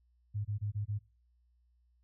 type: tone bursts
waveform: sine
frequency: 103.83 Hz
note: G#2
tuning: in tune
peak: -32 dBFS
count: 5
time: 0.34-0.99 s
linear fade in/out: 20 ms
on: 110 ms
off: 25 ms
effects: noise-tail reverb RT60 0.3 s tail -23 dB re dry + added 60 Hz sine -67 dBFS peak until 2.03 s